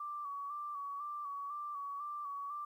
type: tone with vibrato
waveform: sine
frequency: 1154 Hz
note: D6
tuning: 31 cents flat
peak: -39 dBFS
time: 0-2.65 s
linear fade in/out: 5 ms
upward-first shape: square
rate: 2 Hz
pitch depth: 38 cents each way
effects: 12-bit